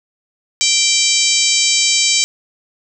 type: harmonic tone with a mistuned harmonic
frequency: 781 Hz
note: G5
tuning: 7 cents flat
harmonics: 3 / 4 / 5 / 6 / 7 / 8 / 9 / 10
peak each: -20 / -20 / -20 / -20 / -20 / -20 / -20 / -20 dBFS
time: 0.61-2.24 s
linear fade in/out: 0 ms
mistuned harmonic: 10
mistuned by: -19 cents
effects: none